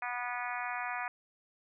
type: harmonic tone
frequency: 244.7 Hz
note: B3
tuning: 16 cents flat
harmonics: 3 / 4 / 5 / 6 / 7 / 8 / 9 / 10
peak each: -40 / -41 / -42 / -43 / -43 / -44 / -45 / -45 dBFS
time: 0.02-1.08 s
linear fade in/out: 2 ms
effects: none